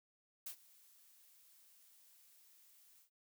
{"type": "noise with ADSR envelope", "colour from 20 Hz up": "blue", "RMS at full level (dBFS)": -44, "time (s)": [0.46, 3.1], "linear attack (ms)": 7, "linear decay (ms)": 86, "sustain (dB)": -22, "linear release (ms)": 97, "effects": []}